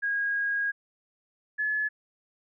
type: tone pair in turn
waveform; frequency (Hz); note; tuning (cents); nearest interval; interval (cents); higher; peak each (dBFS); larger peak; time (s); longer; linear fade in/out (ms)
sine; 1638 / 1711.6; G#6 / A6; -24 / -48; minor second; 76; second; -25; neither; 0.02-0.72 / 1.58-1.89; first; 20
effects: none